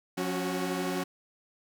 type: tone cluster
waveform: sawtooth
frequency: 179.6 / 276.3 / 371 Hz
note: F3 / C#4 / F#4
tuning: +49 / -6 / +5 cents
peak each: -30 dBFS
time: 0.17-1.04 s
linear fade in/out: 10 ms
effects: none